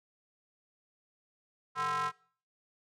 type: ring-modulated tone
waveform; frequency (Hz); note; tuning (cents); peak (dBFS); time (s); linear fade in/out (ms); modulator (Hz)
square; 144.6; D3; -27; -28; 1.75-2.12; 50; 1180
effects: noise-tail reverb RT60 0.5 s tail -23 dB re dry + low-pass 8000 Hz 12 dB/octave